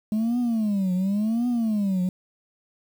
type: tone with vibrato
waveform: sine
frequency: 210.9 Hz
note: G#3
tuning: 27 cents sharp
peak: -18 dBFS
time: 0.12-2.09 s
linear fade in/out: 2 ms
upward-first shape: triangle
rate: 0.92 Hz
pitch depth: 280 cents each way
effects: tanh soft clip ceiling -20 dBFS + 8-bit